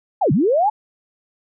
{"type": "linear two-way sweep", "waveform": "sine", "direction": "down then up", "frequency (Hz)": [880, 122.6, 880], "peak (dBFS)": -13, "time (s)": [0.21, 0.7], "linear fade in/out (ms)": 10, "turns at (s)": 0.32, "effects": []}